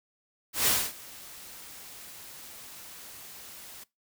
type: noise with ADSR envelope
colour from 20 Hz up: white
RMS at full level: -23 dBFS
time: 0.53-3.84 s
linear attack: 140 ms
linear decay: 250 ms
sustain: -23 dB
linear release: 8 ms
effects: noise-tail reverb RT60 0.2 s tail -21 dB re dry